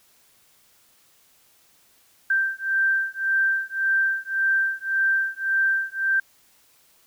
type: beating tone pair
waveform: sine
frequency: 1568 / 1569.8 Hz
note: G6 / G6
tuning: 0 / +2 cents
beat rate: 1.8 Hz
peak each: -23 dBFS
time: 2.3-6.2 s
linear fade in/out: 5 ms
effects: white hiss -59 dBFS RMS until 7.06 s

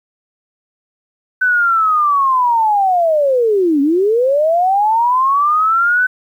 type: linear two-way sweep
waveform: sine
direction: down then up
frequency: 1520 to 271.3 to 1520 Hz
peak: -10 dBFS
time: 1.41-6.07 s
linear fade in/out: 10 ms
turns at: 3.81 s
effects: 8-bit

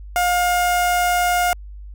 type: tone with notch filter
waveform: sawtooth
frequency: 711 Hz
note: F5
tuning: 31 cents sharp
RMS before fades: -18 dBFS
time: 0.16-1.53 s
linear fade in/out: 0 ms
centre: 4000 Hz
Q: 1.7
effects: added 50 Hz sine -33 dBFS peak until 1.94 s

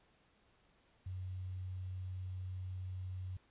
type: tone with quantisation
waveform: sine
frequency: 92.5 Hz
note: F#2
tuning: in tune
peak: -40 dBFS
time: 1.06-3.37 s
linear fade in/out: 5 ms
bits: 11
effects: pink hiss -71 dBFS RMS until 3.5 s + resampled to 8000 Hz

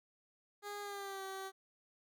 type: tone with pitch glide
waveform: 15% pulse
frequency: 410 to 384.8 Hz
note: G#4 to G4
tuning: -22 to -32 cents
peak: -36 dBFS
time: 0.62-1.52 s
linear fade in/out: 50 ms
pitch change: -110 cents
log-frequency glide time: 0.81-1.23 s
effects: none

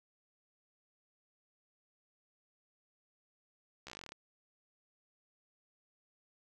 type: slowing click train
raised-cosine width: 0.2 ms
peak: -29 dBFS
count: 13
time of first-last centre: 3.87-4.12 s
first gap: 14 ms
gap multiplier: 1.07
effects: none

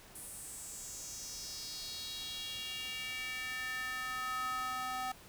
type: tone with high-pass filter sweep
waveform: square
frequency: 255.1 Hz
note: C4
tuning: 44 cents flat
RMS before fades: -41 dBFS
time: 0.15-5.12 s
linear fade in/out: 5 ms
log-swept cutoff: 10000 to 910 Hz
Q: 3.7
effects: pink hiss -56 dBFS RMS until 5.28 s

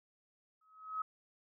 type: tone with exponential growth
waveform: sine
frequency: 1277 Hz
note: D#6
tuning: 45 cents sharp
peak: -32 dBFS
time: 0.61-1.02 s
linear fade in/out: 5 ms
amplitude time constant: 89 ms
effects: none

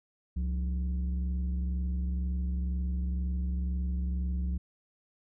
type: tone pair together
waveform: sine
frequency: 67.38 / 180.1 Hz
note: C#2 / F#3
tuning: -49 / -46 cents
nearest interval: octave + perfect fourth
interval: 1703 cents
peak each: -27 / -35 dBFS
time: 0.36-4.58 s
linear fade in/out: 10 ms
effects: tanh soft clip ceiling -25 dBFS

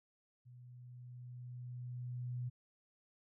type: tone with level ramp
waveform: sine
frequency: 123.47 Hz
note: B2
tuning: in tune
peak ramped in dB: -54 to -37 dBFS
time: 0.45-2.5 s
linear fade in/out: 20 ms
effects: none

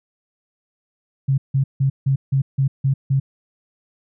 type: tone bursts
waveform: sine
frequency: 135.7 Hz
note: C#3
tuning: 36 cents flat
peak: -14 dBFS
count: 8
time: 1.28-3.2 s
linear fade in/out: 10 ms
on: 100 ms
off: 160 ms
effects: none

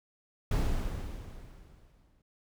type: noise with exponential decay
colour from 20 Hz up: brown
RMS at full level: -26 dBFS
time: 0.51-2.22 s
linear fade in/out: 5 ms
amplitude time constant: 370 ms
effects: none

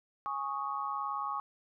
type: chord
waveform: sine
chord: Ab suspended fourth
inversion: none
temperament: just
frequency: 830.6 / 1107.5 / 1245.9 Hz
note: Ab5 / Db6 / Eb6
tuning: 0 / -2 / +2 cents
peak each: -39 / -35 / -39 dBFS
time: 0.26-1.4 s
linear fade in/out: 0 ms
effects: none

